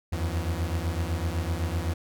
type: beating tone pair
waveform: 40% pulse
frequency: 80.6 / 88.5 Hz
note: E2 / F2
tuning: -38 / +23 cents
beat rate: 7.9 Hz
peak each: -28 / -29 dBFS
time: 0.12-1.94 s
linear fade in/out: 10 ms
effects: none